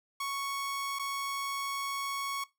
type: tone with dropouts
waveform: sawtooth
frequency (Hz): 1108.7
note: C#6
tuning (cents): 0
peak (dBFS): -29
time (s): 0.2-2.44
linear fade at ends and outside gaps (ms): 5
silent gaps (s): 0.988-0.994
effects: noise-tail reverb RT60 0.2 s tail -19 dB re dry